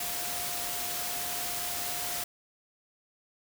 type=tone in noise; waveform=sine; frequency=708 Hz; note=F5; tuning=23 cents sharp; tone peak=-42 dBFS; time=0-2.24 s; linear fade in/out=5 ms; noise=white; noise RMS=-34 dBFS; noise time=0-2.24 s; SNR=-11 dB; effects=none